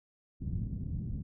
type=low-pass noise; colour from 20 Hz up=white; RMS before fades=-36 dBFS; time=0.4-1.23 s; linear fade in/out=20 ms; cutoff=180 Hz; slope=24 dB/octave; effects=none